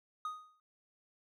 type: tone with exponential decay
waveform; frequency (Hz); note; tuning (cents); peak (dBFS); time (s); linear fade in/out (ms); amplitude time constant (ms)
triangle; 1244.5; D#6; 0; -32; 0.25-0.6; 2; 76
effects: none